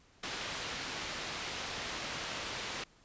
white low-pass noise, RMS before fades -40 dBFS, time 0.23-2.84 s, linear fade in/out 5 ms, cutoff 4100 Hz, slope 12 dB/octave, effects pink hiss -64 dBFS RMS until 3.04 s + resampled to 16000 Hz

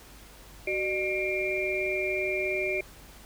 sine tone cluster, 375.8 / 603 / 2145 / 2372 Hz, F#4 / D5 / C7 / D7, +27 / +46 / +42 / +17 cents, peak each -31 / -33 / -36 / -30 dBFS, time 0.67-2.81 s, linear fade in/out 5 ms, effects added 50 Hz sine -51 dBFS peak until 3.25 s + pink hiss -51 dBFS RMS until 3.25 s

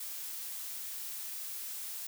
blue noise, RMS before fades -41 dBFS, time 0-2.07 s, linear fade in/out 5 ms, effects none

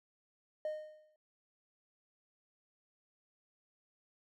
triangle tone with exponential decay, 615 Hz, D#5, 20 cents flat, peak -30 dBFS, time 0.65-1.16 s, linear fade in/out 2 ms, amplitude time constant 110 ms, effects tanh soft clip ceiling -29 dBFS

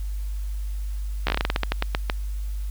slowing click train, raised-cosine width 0.3 ms, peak -6 dBFS, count 15, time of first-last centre 1.27-2.099 s, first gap 14 ms, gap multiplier 1.2, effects added 50 Hz sine -26 dBFS peak until 2.7 s + white hiss -51 dBFS RMS until 2.7 s

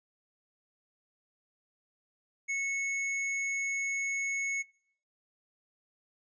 sine tone with hard clipping, 2200 Hz, C#7, 14 cents flat, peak -31 dBFS, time 2.48-4.63 s, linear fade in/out 20 ms, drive 17 dB, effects noise-tail reverb RT60 0.6 s tail -23 dB re dry + resampled to 16000 Hz

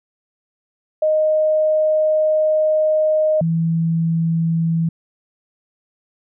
sine tone pair in turn, 620 / 164.69 Hz, D#5 / E3, -6 / -1 cents, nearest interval octave + major seventh, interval 2295 cents, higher first, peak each -13 / -15 dBFS, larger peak first, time 1.02-3.41 / 3.41-4.89 s, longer first, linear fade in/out 5 ms, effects none

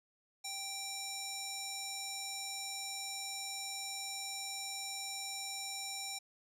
square tone with band-pass filter, 784 Hz, G5, in tune, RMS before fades -42 dBFS, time 0.44-6.19 s, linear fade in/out 10 ms, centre 6600 Hz, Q 1.5, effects none

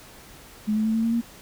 sine tone with pitch steps, 212.9 / 216.9 / 220.9 / 225 / 229.2 / 233.5 Hz, G#3 / A3 / A3 / A3 / A#3 / A#3, +43 / -25 / +7 / +39 / -29 / +3 cents, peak -20 dBFS, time 0.67-1.216 s, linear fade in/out 20 ms, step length 91 ms, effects pink hiss -47 dBFS RMS until 1.41 s

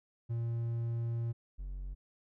triangle tone pair in turn, 116.54 / 46.36 Hz, A#2 / F#1, 0 / +4 cents, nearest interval octave + major third, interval 1596 cents, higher first, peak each -30 / -36 dBFS, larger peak first, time 0.29-1.33 / 1.58-1.95 s, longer first, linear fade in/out 20 ms, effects none

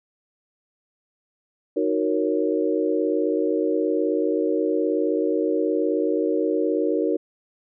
sine chord, D# minor seventh, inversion none, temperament equal, 311.1 / 370 / 466.2 / 554.4 Hz, D#4 / F#4 / A#4 / C#5, 0 / 0 / 0 / 0 cents, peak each -24 / -25 / -24 / -28 dBFS, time 1.76-7.17 s, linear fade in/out 10 ms, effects none

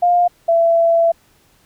sine tone pair in turn, 705 / 669.8 Hz, F5 / E5, +16 / +27 cents, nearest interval minor second, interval 89 cents, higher first, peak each -10 dBFS, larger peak neither, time 0.02-0.28 / 0.48-1.12 s, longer second, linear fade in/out 10 ms, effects pink hiss -55 dBFS RMS until 1.65 s

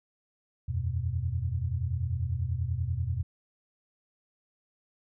sine chord, E suspended second, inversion none, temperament just, 82.41 / 92.71 / 123.61 Hz, E2 / F#2 / B2, 0 / +4 / +2 cents, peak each -32 dBFS, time 0.68-3.23 s, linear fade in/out 10 ms, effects none

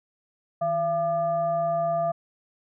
sine tone with frequency modulation, 679 Hz, F5, 49 cents flat, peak -22 dBFS, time 0.61-2.12 s, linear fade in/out 10 ms, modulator 519 Hz, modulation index 0.47, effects none

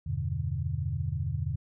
sine chord, E minor seventh, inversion none, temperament equal with one note detuned, 82.41 / 97.15 / 123.47 / 146.83 Hz, E2 / G2 / B2 / D3, 0 / -15 / 0 / 0 cents, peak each -34 dBFS, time 0.06-1.56 s, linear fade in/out 10 ms, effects none

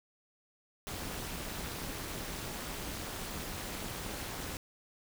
pink noise with amplitude modulation, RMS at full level -37 dBFS, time 0.87-4.57 s, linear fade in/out 0 ms, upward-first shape sine, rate 224 Hz, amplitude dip 75%, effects none

